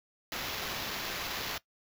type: noise with sample-and-hold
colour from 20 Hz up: violet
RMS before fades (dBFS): -37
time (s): 0.32-1.58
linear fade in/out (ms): 2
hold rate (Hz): 8820
effects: noise-tail reverb RT60 0.1 s tail -19 dB re dry